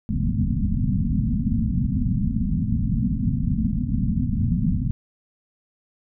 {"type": "low-pass noise", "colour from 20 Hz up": "white", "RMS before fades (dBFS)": -22, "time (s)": [0.09, 4.91], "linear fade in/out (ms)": 0, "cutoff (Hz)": 250, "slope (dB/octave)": 96, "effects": []}